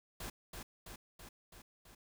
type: noise with echo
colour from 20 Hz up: pink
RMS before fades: -44 dBFS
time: 0.2-0.3 s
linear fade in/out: 5 ms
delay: 330 ms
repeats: 5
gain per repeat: -3 dB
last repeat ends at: 1.95 s
effects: none